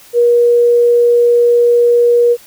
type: tone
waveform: sine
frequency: 477.6 Hz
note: A#4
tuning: 42 cents sharp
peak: -6 dBFS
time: 0.13-2.37 s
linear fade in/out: 50 ms
effects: white hiss -41 dBFS RMS until 2.46 s